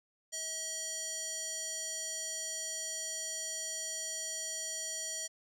square tone with band-pass filter, 640 Hz, D#5, 49 cents sharp, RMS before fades -39 dBFS, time 0.32-5.28 s, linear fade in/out 20 ms, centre 6700 Hz, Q 3.1, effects none

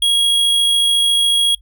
square tone with amplitude modulation, 3300 Hz, G#7, 12 cents flat, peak -11 dBFS, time 0.02-1.55 s, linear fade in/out 5 ms, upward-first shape sine, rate 54 Hz, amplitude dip 25%, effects noise-tail reverb RT60 0.1 s tail -23 dB re dry + added 50 Hz sine -43 dBFS peak until 1.61 s

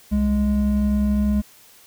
triangle tone pair together, 65.42 / 207.7 Hz, C2 / G#3, 0 / 0 cents, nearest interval octave + minor sixth, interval 2000 cents, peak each -20 / -16 dBFS, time 0.11-1.42 s, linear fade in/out 20 ms, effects white hiss -50 dBFS RMS until 1.86 s

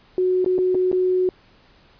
sine tone with dropouts, 367.8 Hz, F#4, 10 cents flat, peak -16 dBFS, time 0.18-1.29 s, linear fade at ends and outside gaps 1 ms, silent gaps 0.445-0.461 / 0.581-0.587 / 0.746-0.751 / 0.916-0.928 s, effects pink hiss -54 dBFS RMS until 1.99 s + resampled to 11025 Hz

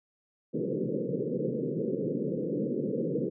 white band-pass noise, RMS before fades -31 dBFS, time 0.53-3.3 s, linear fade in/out 20 ms, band 130 to 520 Hz, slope 96 dB/octave, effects none

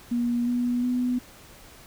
sine tone with pitch steps, 239.3 / 243.8 / 248.3 Hz, A#3 / B3 / B3, +46 / -22 / +9 cents, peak -22 dBFS, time 0.11-1.19 s, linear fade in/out 10 ms, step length 360 ms, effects pink hiss -49 dBFS RMS until 1.86 s

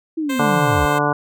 sine linear sweep, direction down, 329.6 to 58 Hz, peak -19 dBFS, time 0.17-0.86 s, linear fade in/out 10 ms
10% pulse tone, 523.3 Hz, C5, in tune, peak -16 dBFS, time 0.29-0.99 s, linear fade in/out 10 ms
harmonic tone, 146.5 Hz, D3, 4 cents flat, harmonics 1 / 2 / 3 / 4 / 5 / 6 / 7 / 8 / 10, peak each -24 / -24 / -24 / -24 / -24 / -24 / -24 / -24 / -24 dBFS, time 0.39-1.13 s, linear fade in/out 5 ms
effects none

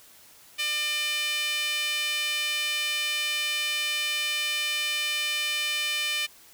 sawtooth tone with high-pass filter, 600 Hz, D5, 37 cents sharp, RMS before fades -28 dBFS, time 0.58-6.27 s, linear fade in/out 20 ms, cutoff 2600 Hz, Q 2.7, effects white hiss -53 dBFS RMS until 6.53 s

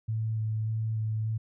sine tone with vibrato, 110 Hz, A2, in tune, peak -27 dBFS, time 0.08-1.38 s, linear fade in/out 10 ms, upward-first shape square, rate 1.7 Hz, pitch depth 11 cents each way, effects none

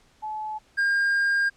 sine / triangle tone pair in turn, 860 / 1609.9 Hz, A5 / G6, -40 / +46 cents, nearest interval major seventh, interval 1086 cents, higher second, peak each -29 / -18 dBFS, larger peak second, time 0.22-0.59 / 0.77-1.5 s, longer second, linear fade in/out 20 ms, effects pink hiss -60 dBFS RMS until 1.56 s + low-pass 8000 Hz 12 dB/octave

